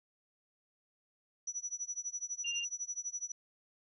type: tone with tremolo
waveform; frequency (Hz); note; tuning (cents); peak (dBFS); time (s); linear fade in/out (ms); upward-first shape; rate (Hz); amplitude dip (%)
sine; 5900; F#8; -6; -34; 1.47-3.32; 5; sine; 12; 95
type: tone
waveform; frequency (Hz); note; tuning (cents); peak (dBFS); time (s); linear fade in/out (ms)
sine; 2794; F7; 0; -35; 2.44-2.65; 10
effects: none